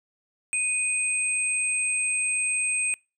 sine tone pair together, 2489 / 8372 Hz, D#7 / C9, 0 / 0 cents, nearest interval octave + major sixth, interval 2100 cents, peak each -26 dBFS, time 0.53-2.94 s, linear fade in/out 0 ms, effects noise-tail reverb RT60 0.3 s tail -26 dB re dry

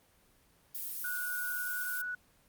violet noise, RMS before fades -39 dBFS, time 0.74-2.02 s, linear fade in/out 10 ms
sine tone with pitch glide, 1463 to 1474 Hz, F#6 to F#6, -20 to -7 cents, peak -34 dBFS, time 1.04-2.15 s, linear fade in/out 5 ms, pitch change +13 cents, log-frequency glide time 1.57-2.02 s
effects pink hiss -66 dBFS RMS until 2.48 s + Opus 24 kbps

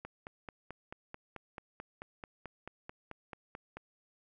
click train, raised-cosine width 0.5 ms, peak -28 dBFS, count 18, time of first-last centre 0.05-3.77 s, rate 4.57 Hz, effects none

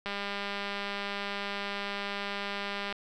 click train, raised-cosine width 0.3 ms, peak -19 dBFS, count 577, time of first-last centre 0.06-2.926 s, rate 201 Hz, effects none

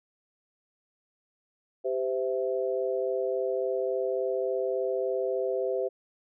sine chord, C major, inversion second, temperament equal with one note detuned, 392 / 515.5 / 659.3 Hz, G4 / C5 / E5, 0 / -26 / 0 cents, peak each -30 / -29 / -34 dBFS, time 1.84-5.89 s, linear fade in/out 20 ms, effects none

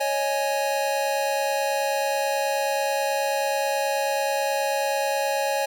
square chord, C# suspended second, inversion none, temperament just, 554.4 / 623.7 / 831.5 Hz, C#5 / D#5 / G#5, 0 / +4 / +2 cents, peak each -26 / -31 / -27 dBFS, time 0-5.66 s, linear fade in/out 10 ms, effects none

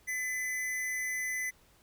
square tone with amplitude modulation, 2013 Hz, B6, 33 cents sharp, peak -31 dBFS, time 0.07-1.51 s, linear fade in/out 20 ms, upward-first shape sine, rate 238 Hz, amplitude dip 40%, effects pink hiss -64 dBFS RMS until 1.82 s

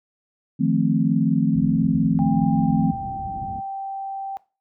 sine chord, F dominant seventh, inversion third, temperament equal, 155.56 / 174.61 / 220 / 261.6 Hz, Eb3 / F3 / A3 / C4, 0 / 0 / 0 / 0 cents, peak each -22 dBFS, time 0.59-2.92 s, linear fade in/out 20 ms
pink low-pass noise, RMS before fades -33 dBFS, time 1.52-3.61 s, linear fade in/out 20 ms, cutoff 260 Hz, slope 24 dB/octave
sine tone with pitch glide, 800 to 781.3 Hz, G5 to G5, +35 to -6 cents, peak -27 dBFS, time 2.19-4.37 s, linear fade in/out 0 ms, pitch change -41 cents, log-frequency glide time 2.54-3.14 s
effects noise-tail reverb RT60 0.3 s tail -18 dB re dry + high-pass 60 Hz 12 dB/octave

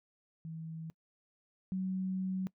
sine tone pair in turn, 161.6 / 187.71 Hz, E3 / F#3, -34 / +25 cents, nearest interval minor third, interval 259 cents, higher second, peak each -40 / -32 dBFS, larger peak second, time 0.45-0.9 / 1.72-2.47 s, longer second, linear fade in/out 0 ms, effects noise-tail reverb RT60 0.1 s tail -22 dB re dry

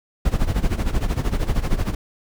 brown noise with tremolo, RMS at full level -17 dBFS, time 0.25-1.95 s, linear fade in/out 5 ms, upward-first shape sine, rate 13 Hz, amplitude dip 80%, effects none

